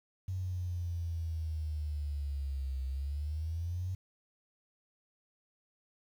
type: exponential two-way sweep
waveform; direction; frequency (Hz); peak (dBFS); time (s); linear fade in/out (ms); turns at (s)
sine; down then up; 94 to 65.41 to 94; -33; 0.28-3.95; 5; 2.85
effects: 10-bit